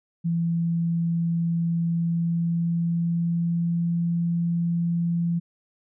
sine tone with pitch glide, 168.1 to 170.15 Hz, E3 to F3, +34 to -45 cents, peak -21 dBFS, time 0.24-5.4 s, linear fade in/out 20 ms, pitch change +21 cents, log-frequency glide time 1.88-3.98 s, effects none

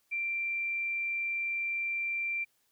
sine tone, 2359 Hz, D7, 7 cents sharp, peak -30 dBFS, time 0.11-2.45 s, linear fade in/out 20 ms, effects white hiss -73 dBFS RMS until 2.71 s

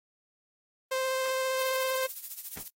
sawtooth tone with vibrato, 523 Hz, C5, 1 cent flat, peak -24 dBFS, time 0.91-2.07 s, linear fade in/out 10 ms, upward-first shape triangle, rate 15 Hz, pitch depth 12 cents each way
violet noise with tremolo, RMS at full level -36 dBFS, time 1.59-2.68 s, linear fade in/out 2 ms, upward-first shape sine, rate 14 Hz, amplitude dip 75%
pink noise with exponential decay, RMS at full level -38 dBFS, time 2.57-2.68 s, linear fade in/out 2 ms, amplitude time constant 22 ms
effects noise-tail reverb RT60 0.1 s tail -25 dB re dry + AAC 48 kbps

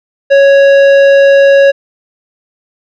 sine tone with tanh clipping, 554.4 Hz, C#5, in tune, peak -4 dBFS, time 0.3-1.72 s, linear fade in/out 20 ms, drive 12 dB, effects none

